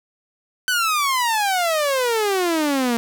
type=exponential sweep; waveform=sawtooth; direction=down; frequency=1530 to 228.9 Hz; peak=-14 dBFS; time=0.68-2.97 s; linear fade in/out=0 ms; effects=none